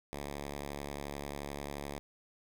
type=tone; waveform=5% pulse; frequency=71.4 Hz; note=D2; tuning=48 cents flat; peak=-28 dBFS; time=0.13-1.99 s; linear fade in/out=0 ms; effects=none